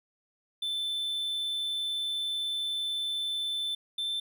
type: tone pair in turn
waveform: triangle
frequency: 3529 / 3548 Hz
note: A7 / A7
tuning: +4 / +14 cents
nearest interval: unison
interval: 10 cents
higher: second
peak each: -28 / -28 dBFS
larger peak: neither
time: 0.62-3.75 / 3.98-4.2 s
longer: first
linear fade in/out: 5 ms
effects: none